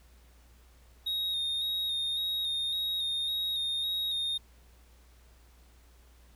triangle tone with vibrato, 3729 Hz, A#7, in tune, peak -28 dBFS, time 1.06-4.38 s, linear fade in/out 10 ms, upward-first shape square, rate 1.8 Hz, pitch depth 24 cents each way, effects added 60 Hz sine -56 dBFS peak until 6.35 s + pink hiss -64 dBFS RMS until 6.35 s

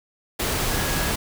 sine tone in noise, 1661.2 Hz, G#6, in tune, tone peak -34 dBFS, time 0.71-1.11 s, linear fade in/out 10 ms, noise pink, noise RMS -24 dBFS, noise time 0.39-1.16 s, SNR -13 dB, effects none

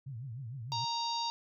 sine tone with vibrato, 123.9 Hz, B2, 6 cents sharp, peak -39 dBFS, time 0.06-0.85 s, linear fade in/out 10 ms, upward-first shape triangle, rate 6.6 Hz, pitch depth 260 cents each way
harmonic tone, 932.3 Hz, A#5, in tune, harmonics 1 / 3 / 4 / 5 / 6 / 7, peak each -34 / -48 / -40 / -38 / -47 / -51 dBFS, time 0.72-1.3 s, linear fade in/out 0 ms
effects none

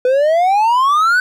triangle exponential sweep, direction up, 493.9 to 1528 Hz, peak -8 dBFS, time 0.05-1.2 s, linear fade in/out 2 ms, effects none

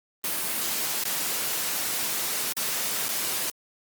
white noise with dropouts, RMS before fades -28 dBFS, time 0.24-3.5 s, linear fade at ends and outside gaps 2 ms, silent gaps 1.038-1.052 / 2.526-2.567 / 3.084-3.089 s, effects high-pass 150 Hz 12 dB/octave + Opus 32 kbps

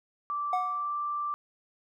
sine tone with pitch glide, 1168 to 1175.4 Hz, D6 to D6, -10 to +1 cents, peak -29 dBFS, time 0.3-1.34 s, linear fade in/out 0 ms, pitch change +11 cents, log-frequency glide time 0.68-0.99 s
triangle tone with exponential decay, 733 Hz, F#5, 16 cents flat, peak -22 dBFS, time 0.53-0.94 s, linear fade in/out 2 ms, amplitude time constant 88 ms
effects none

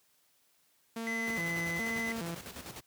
sawtooth tone with vibrato, 196 Hz, G3, in tune, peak -32 dBFS, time 0.96-2.35 s, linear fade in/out 5 ms, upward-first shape square, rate 1.2 Hz, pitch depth 260 cents each way
triangle tone, 2023 Hz, B6, 41 cents sharp, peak -32 dBFS, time 1.07-2.12 s, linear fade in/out 0 ms
pink noise with tremolo, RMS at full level -43 dBFS, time 1.26-2.81 s, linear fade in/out 20 ms, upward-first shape square, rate 10 Hz, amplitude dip 55%
effects white hiss -70 dBFS RMS until 2.86 s + high-pass 80 Hz 12 dB/octave

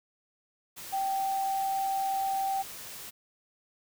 sine tone in noise, 778 Hz, G5, 13 cents flat, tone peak -27 dBFS, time 0.92-2.63 s, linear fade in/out 20 ms, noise white, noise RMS -43 dBFS, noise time 0.76-3.11 s, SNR +13 dB, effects none

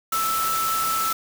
sine tone in noise, 1318.5 Hz, E6, in tune, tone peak -22 dBFS, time 0.12-1.13 s, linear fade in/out 5 ms, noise white, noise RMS -28 dBFS, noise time 0.12-1.13 s, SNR +3 dB, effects none

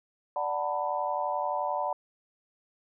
sine chord, B minor seventh, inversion first, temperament equal with one note detuned, 587.3 / 740 / 896.4 / 987.8 Hz, D5 / F#5 / A5 / B5, 0 / 0 / +32 / 0 cents, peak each -33 dBFS, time 0.36-1.93 s, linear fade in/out 2 ms, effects none

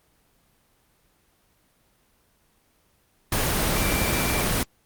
sine tone in noise, 2349 Hz, D7, in tune, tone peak -30 dBFS, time 3.76-4.43 s, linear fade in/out 2 ms, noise pink, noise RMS -23 dBFS, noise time 3.32-4.63 s, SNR -10 dB, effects pink hiss -64 dBFS RMS until 4.85 s + Opus 24 kbps

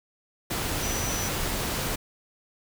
sine tone in noise, 5920 Hz, F#8, in tune, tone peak -33 dBFS, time 0.82-1.29 s, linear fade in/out 10 ms, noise pink, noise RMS -29 dBFS, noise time 0.5-1.96 s, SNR -7 dB, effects none

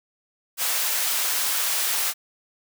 white high-pass noise, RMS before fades -24 dBFS, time 0.57-2.14 s, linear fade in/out 50 ms, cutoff 700 Hz, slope 12 dB/octave, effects none

